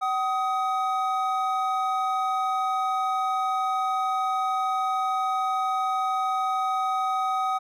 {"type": "tone pair together", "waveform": "triangle", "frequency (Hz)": [760, 1255.6], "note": ["F#5", "D#6"], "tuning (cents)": [46, 15], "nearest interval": "major sixth", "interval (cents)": 869, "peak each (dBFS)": -24, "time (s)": [0.01, 7.59], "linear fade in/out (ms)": 20, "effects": []}